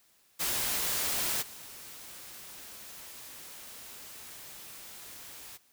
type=noise with level steps; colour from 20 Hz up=white; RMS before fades=-31 / -47 dBFS; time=0.39-5.58 s; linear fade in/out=20 ms; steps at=1.41 s; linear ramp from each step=20 ms; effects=white hiss -66 dBFS RMS until 5.72 s